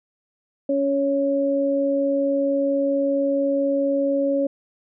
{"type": "tone pair together", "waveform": "sine", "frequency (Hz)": [279.4, 555], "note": ["C#4", "C#5"], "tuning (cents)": [14, 2], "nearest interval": "octave", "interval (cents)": 1188, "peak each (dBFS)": [-22, -20], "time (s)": [0.69, 4.47], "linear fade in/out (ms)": 5, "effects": []}